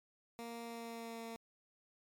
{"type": "tone with pitch glide", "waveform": "15% pulse", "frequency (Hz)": [233.1, 228.6], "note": ["A#3", "A#3"], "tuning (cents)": [0, -34], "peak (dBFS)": -38, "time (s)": [0.39, 1.36], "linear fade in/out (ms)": 0, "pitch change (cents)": -34, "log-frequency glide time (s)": [0.63, 1.23], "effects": ["MP3 96 kbps"]}